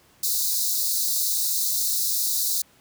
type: high-pass noise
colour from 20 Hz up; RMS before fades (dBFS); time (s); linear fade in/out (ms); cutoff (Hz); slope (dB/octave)
white; -24; 0.23-2.62; 5; 3800; 96
effects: pink hiss -57 dBFS RMS until 2.8 s + high-pass 80 Hz 12 dB/octave